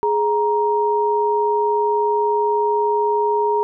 sine tone pair together, 418.3 / 938.2 Hz, G#4 / A#5, +12 / +11 cents, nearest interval octave + major second, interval 1399 cents, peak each -18 dBFS, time 0.03-3.63 s, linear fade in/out 0 ms, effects none

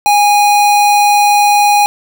square tone, 823 Hz, G#5, 16 cents flat, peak -7 dBFS, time 0.06-1.86 s, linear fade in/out 0 ms, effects none

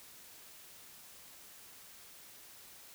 silence, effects white hiss -55 dBFS RMS until 2.94 s

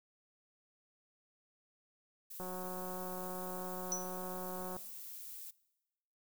violet noise, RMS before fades -48 dBFS, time 2.3-5.51 s, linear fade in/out 10 ms
click train, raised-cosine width 1 ms, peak -31 dBFS, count 434, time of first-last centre 2.4-4.766 s, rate 183 Hz
sine tone with exponential decay, 5920 Hz, F#8, in tune, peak -30 dBFS, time 3.92-4.11 s, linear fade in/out 0 ms, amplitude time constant 40 ms
effects noise-tail reverb RT60 1.0 s tail -21 dB re dry

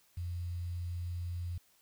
sine tone with quantisation, 87.31 Hz, F2, in tune, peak -35 dBFS, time 0.17-1.58 s, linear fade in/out 5 ms, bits 10, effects white hiss -68 dBFS RMS until 1.81 s

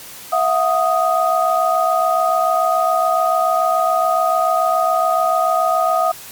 sine tone cluster, 661 / 728 / 1247 Hz, E5 / F#5 / D#6, +5 / -28 / +3 cents, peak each -18 dBFS, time 0.32-6.12 s, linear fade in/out 10 ms, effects white hiss -36 dBFS RMS until 6.31 s + Opus 48 kbps

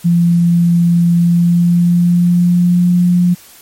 sine tone with pitch glide, 171.6 to 177.04 Hz, F3 to F3, -30 to +24 cents, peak -7 dBFS, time 0.04-3.35 s, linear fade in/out 20 ms, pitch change +54 cents, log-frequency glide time 1.17-2.9 s, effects white hiss -40 dBFS RMS until 3.61 s + MP3 64 kbps

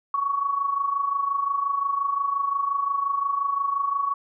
sine tone with amplitude modulation, 1119 Hz, C#6, 16 cents sharp, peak -19 dBFS, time 0.14-4.14 s, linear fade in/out 2 ms, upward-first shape sine, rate 25.7 Hz, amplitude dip 65%, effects none

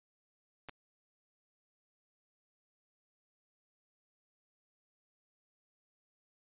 clicks, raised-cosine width 0.3 ms, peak -29 dBFS, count 2, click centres 0.687 / 0.694 s, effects resampled to 8000 Hz

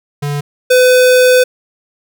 square tone pair in turn, 144.7 / 504.2 Hz, D3 / B4, -25 / +36 cents, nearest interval octave + minor seventh, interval 2161 cents, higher second, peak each -16 / -6 dBFS, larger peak second, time 0.22-0.41 / 0.7-1.44 s, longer second, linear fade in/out 10 ms, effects none

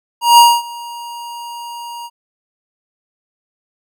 square tone with ADSR envelope, 945 Hz, A#5, 23 cents sharp, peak -3 dBFS, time 0.21-2.1 s, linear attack 170 ms, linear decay 240 ms, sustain -24 dB, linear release 46 ms, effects none

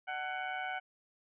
20% pulse tone with amplitude modulation, 747 Hz, F#5, 16 cents sharp, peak -28 dBFS, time 0.07-0.8 s, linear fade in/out 20 ms, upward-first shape sine, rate 138 Hz, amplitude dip 55%, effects resampled to 8000 Hz

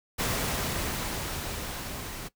pink noise with level ramp, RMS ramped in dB -28 to -39 dBFS, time 0.18-2.29 s, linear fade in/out 20 ms, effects noise-tail reverb RT60 0.1 s tail -18 dB re dry

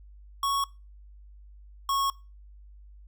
square tone pair in turn, 1108.7 / 1099.1 Hz, C#6 / C#6, 0 / -15 cents, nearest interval unison, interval 15 cents, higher first, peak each -25 dBFS, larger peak neither, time 0.43-0.64 / 1.89-2.1 s, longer neither, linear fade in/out 2 ms, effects noise-tail reverb RT60 0.3 s tail -23 dB re dry + added 50 Hz sine -47 dBFS peak until 3.07 s

